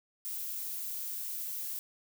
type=noise; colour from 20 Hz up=violet; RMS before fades=-38 dBFS; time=0.25-1.79 s; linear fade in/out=0 ms; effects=none